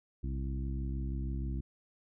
harmonic tone with a mistuned harmonic, 66.3 Hz, C2, 23 cents sharp, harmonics 1 / 2 / 3 / 4 / 5, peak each -34 / -40 / -44 / -46 / -48 dBFS, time 0.23-1.61 s, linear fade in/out 10 ms, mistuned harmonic 1, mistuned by -120 cents, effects none

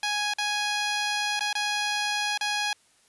10% pulse tone with dropouts, 830.6 Hz, G#5, in tune, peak -17 dBFS, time 0.03-2.73 s, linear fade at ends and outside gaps 2 ms, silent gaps 0.337-0.384 / 1.394-1.407 / 1.529-1.552 / 2.376-2.41 s, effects white hiss -62 dBFS RMS until 3.08 s + resampled to 24000 Hz

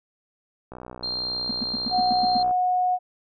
click train, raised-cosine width 1 ms, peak -24 dBFS, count 112, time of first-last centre 0.72-2.51 s, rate 62 Hz
sine tone, 4186 Hz, C8, in tune, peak -26 dBFS, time 1.03-2.43 s, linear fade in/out 5 ms
triangle tone bursts, 233.1 Hz, A#3, in tune, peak -23 dBFS, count 8, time 1.49-2.374 s, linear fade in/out 5 ms, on 23 ms, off 100 ms
sine tone with pitch glide, 734 to 729.4 Hz, F#5 to F#5, -14 to -25 cents, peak -19 dBFS, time 1.9-2.99 s, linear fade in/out 50 ms, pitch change -11 cents, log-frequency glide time 2.32-2.39 s
effects none

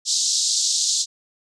white band-pass noise, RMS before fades -21 dBFS, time 0.05-1.06 s, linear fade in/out 50 ms, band 3800 to 7600 Hz, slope 48 dB/octave, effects none

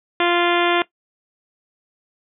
harmonic tone, 347.9 Hz, F4, 7 cents flat, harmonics 1 / 2 / 3 / 4 / 5 / 6 / 7 / 8 / 9 / 10, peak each -19 / -22 / -24 / -25 / -26 / -27 / -27 / -28 / -29 / -29 dBFS, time 0.2-0.82 s, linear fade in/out 2 ms, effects noise-tail reverb RT60 0.1 s tail -18 dB re dry

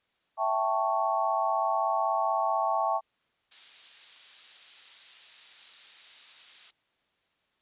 sine chord, A dominant seventh, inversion second, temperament equal, 659.3 / 784 / 880 / 1108.7 Hz, E5 / G5 / A5 / C#6, 0 / 0 / 0 / 0 cents, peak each -30 dBFS, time 0.37-3.01 s, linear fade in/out 50 ms
violet noise, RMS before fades -35 dBFS, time 3.51-6.71 s, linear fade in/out 10 ms
effects white hiss -73 dBFS RMS until 7.61 s + resampled to 8000 Hz

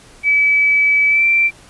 sine tone with pitch glide, 2294 to 2348 Hz, D7 to D7, -41 to -1 cents, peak -10 dBFS, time 0.23-1.51 s, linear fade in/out 50 ms, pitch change +40 cents, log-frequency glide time 1.08-1.25 s, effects pink hiss -44 dBFS RMS until 1.69 s + resampled to 24000 Hz

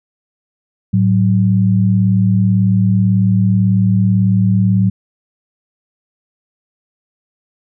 sine tone pair together, 109.05 / 187.2 Hz, A2 / F#3, -15 / +20 cents, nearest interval major sixth, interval 935 cents, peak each -12 dBFS, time 0.93-4.9 s, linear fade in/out 10 ms, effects none

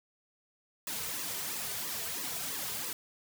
white noise with flanger, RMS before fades -37 dBFS, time 0.87-2.93 s, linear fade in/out 2 ms, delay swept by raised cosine 1.3 to 3.7 ms, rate 3 Hz, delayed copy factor -1, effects none

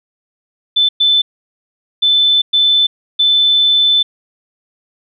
sine tone bursts at uneven times, 3520 Hz, A7, in tune, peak -8 dBFS, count 5, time 0.76-0.89 / 1-1.22 / 2.02-2.42 / 2.53-2.87 / 3.19-4.03 s, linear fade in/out 10 ms, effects none

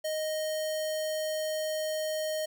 square tone with notch filter, 622.3 Hz, D#5, in tune, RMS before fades -32 dBFS, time 0.04-2.46 s, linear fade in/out 10 ms, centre 1300 Hz, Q 0.71, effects none

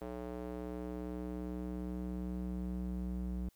square tone with band-pass filter sweep, 61.3 Hz, B1, 12 cents flat, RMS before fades -40 dBFS, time 0.01-3.49 s, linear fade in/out 5 ms, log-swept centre 500 to 140 Hz, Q 1.3, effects white hiss -72 dBFS RMS until 3.55 s

